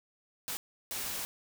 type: noise bursts at uneven times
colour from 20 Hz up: white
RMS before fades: -37 dBFS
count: 2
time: 0.48-0.57 / 0.91-1.25 s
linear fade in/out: 0 ms
effects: none